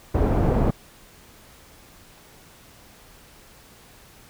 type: low-pass noise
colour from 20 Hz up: pink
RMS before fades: -20 dBFS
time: 0.14-0.71 s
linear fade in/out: 10 ms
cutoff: 620 Hz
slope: 12 dB/octave
effects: pink hiss -50 dBFS RMS until 4.29 s